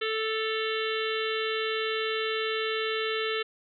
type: harmonic tone with a mistuned harmonic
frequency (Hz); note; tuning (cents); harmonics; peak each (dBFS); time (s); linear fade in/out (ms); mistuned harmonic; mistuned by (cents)
440; A4; 0; 1 / 3 / 4 / 5 / 6 / 7 / 8 / 9; -30 / -35 / -36 / -37 / -38 / -38 / -39 / -40; 0.01-3.43; 10; 6; +65
effects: none